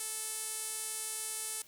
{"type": "tone with band-pass filter", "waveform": "sawtooth", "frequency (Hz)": 437.6, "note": "A4", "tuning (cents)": -9, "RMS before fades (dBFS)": -39, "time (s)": [0, 1.62], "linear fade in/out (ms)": 2, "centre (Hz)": 9500, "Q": 2.6, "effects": ["white hiss -59 dBFS RMS until 1.67 s"]}